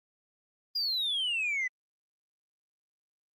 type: exponential sweep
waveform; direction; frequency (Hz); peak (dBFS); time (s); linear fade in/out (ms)
sine; down; 4921 to 1975.5; -26; 0.75-1.68; 10
effects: tanh soft clip ceiling -26 dBFS + Opus 24 kbps